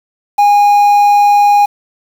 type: tone with quantisation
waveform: triangle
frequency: 820 Hz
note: G#5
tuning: 22 cents flat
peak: -3 dBFS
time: 0.38-1.66 s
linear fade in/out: 10 ms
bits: 5
effects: none